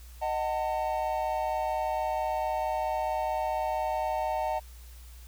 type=chord; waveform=triangle; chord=D# diminished; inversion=none; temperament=just; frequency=622.3 / 746.7 / 896 Hz; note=D#5 / F#5 / A5; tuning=0 / +16 / +31 cents; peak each=-30 dBFS; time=0.21-4.6 s; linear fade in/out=20 ms; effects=added 60 Hz sine -45 dBFS peak until 5.27 s + white hiss -56 dBFS RMS until 5.27 s